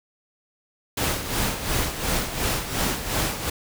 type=noise with tremolo; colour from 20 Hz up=pink; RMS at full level=-23 dBFS; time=0.97-3.5 s; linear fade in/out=5 ms; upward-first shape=sine; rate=2.8 Hz; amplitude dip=65%; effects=none